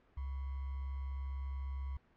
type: tone with sample-and-hold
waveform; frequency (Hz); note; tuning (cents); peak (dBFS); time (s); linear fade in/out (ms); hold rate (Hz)
sine; 67.8; C#2; -38; -37; 0.17-1.97; 5; 1050
effects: pink hiss -69 dBFS RMS until 2.16 s + low-pass 2000 Hz 12 dB/octave